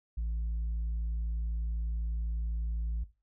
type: tone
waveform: sine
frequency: 56 Hz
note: A1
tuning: 31 cents sharp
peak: -28 dBFS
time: 0.17-3.04 s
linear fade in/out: 10 ms
effects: noise-tail reverb RT60 0.3 s tail -17 dB re dry + tanh soft clip ceiling -29 dBFS